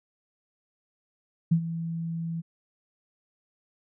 sine tone with ADSR envelope, 165.7 Hz, E3, 9 cents sharp, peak -16 dBFS, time 1.51-2.42 s, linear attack 11 ms, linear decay 80 ms, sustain -13 dB, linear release 25 ms, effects none

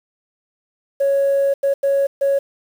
sine tone bursts at uneven times, 554.4 Hz, C#5, in tune, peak -12 dBFS, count 4, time 1-1.54 / 1.63-1.74 / 1.83-2.07 / 2.21-2.39 s, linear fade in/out 10 ms, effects tanh soft clip ceiling -11 dBFS + 7-bit

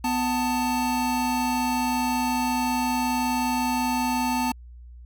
square tone pair together, 249.2 / 887.3 Hz, B3 / A5, +16 / +14 cents, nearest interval octave + minor seventh, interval 2198 cents, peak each -26 dBFS, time 0.04-4.52 s, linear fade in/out 5 ms, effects added 60 Hz sine -41 dBFS peak until 5.05 s

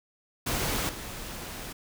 pink noise with level steps, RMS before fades -29 / -39 dBFS, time 0.46-1.73 s, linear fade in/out 10 ms, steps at 0.89 s, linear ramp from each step 2 ms, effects none

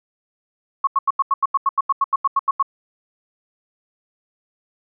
sine tone bursts, 1100 Hz, C#6, 14 cents flat, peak -13 dBFS, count 16, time 0.84-2.627 s, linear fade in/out 5 ms, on 32 ms, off 85 ms, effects none

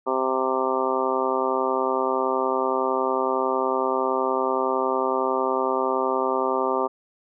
harmonic tone, 130.81 Hz, C3, in tune, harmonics 2 / 3 / 4 / 5 / 6 / 7 / 8 / 9, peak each -32 / -26 / -28 / -30 / -32 / -28 / -32 / -28 dBFS, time 0.06-6.88 s, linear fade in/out 20 ms, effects none

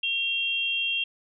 sine tone pair together, 2744 / 3218 Hz, F7 / G7, -31 / +45 cents, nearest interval minor third, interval 276 cents, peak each -27 dBFS, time 0.03-1.04 s, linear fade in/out 5 ms, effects none

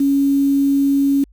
sine tone with quantisation, 278.1 Hz, C#4, 6 cents sharp, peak -12 dBFS, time 0-1.24 s, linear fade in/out 5 ms, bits 6, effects added 50 Hz sine -46 dBFS peak until 1.32 s

